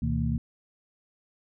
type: tone cluster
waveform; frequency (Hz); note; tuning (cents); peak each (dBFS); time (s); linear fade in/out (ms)
sine; 72.5 / 122.6 / 158.7 / 228.6; D2 / B2 / D#3 / A#3; -22 / -12 / +35 / -34; -30; 0.02-0.38; 5
effects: none